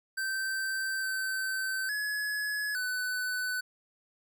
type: tone with pitch steps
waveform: square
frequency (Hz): 1553 / 1540 / 1693 / 1501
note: G6 / G6 / G#6 / F#6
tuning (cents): -17 / -31 / +33 / +24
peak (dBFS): -31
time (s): 0.17-3.61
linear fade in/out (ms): 10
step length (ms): 860
effects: none